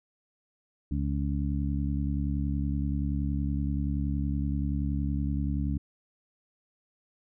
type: harmonic tone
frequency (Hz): 70.6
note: C#2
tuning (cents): +32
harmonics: 1 / 2 / 3 / 4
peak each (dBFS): -29 / -32 / -34 / -35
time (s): 0.91-5.78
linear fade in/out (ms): 5
effects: none